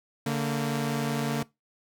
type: tone pair together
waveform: sawtooth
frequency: 144.2 / 228.9 Hz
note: D3 / A#3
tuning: -31 / -31 cents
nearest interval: minor sixth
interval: 800 cents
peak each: -25 dBFS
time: 0.26-1.43 s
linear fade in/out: 5 ms
effects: noise-tail reverb RT60 0.2 s tail -21 dB re dry